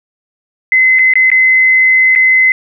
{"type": "tone with dropouts", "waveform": "sine", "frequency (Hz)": 2046, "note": "C7", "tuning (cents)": -39, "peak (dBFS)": -5, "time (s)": [0.72, 2.52], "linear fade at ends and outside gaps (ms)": 1, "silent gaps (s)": [[0.988, 0.992], [1.137, 1.155], [1.302, 1.316], [2.152, 2.159]], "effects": []}